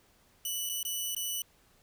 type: tone with dropouts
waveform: 10% pulse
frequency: 2969 Hz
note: F#7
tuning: 5 cents sharp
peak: -24 dBFS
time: 0.45-1.42 s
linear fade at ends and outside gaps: 2 ms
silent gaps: 0.692-0.696 / 0.83-0.85 / 1.149-1.164 s
effects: pink hiss -65 dBFS RMS until 1.82 s